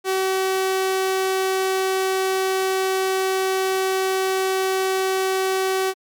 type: tone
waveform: sawtooth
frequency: 380 Hz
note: F#4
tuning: 46 cents sharp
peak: -15 dBFS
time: 0.04-5.94 s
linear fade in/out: 50 ms
effects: MP3 96 kbps